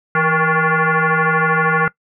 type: tone with frequency modulation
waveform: sine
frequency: 152.1 Hz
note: D#3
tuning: 39 cents flat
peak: -12 dBFS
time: 0.15-1.88 s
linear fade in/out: 2 ms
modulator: 317 Hz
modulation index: 5.5
effects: noise-tail reverb RT60 0.1 s tail -21 dB re dry